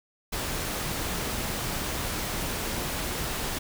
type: noise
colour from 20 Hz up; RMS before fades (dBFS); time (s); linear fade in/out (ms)
pink; -31; 0.32-3.59; 10
effects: none